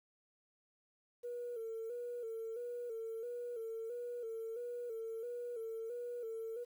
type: tone with vibrato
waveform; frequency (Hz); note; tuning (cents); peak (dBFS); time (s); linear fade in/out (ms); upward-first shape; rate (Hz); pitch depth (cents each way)
sine; 466.2; A#4; 0; -39; 1.23-6.65; 20; square; 1.5; 61
effects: tanh soft clip ceiling -36 dBFS + 11-bit